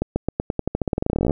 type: accelerating click train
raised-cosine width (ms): 2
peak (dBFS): -7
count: 25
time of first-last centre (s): 0.02-1.308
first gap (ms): 140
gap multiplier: 0.9
effects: none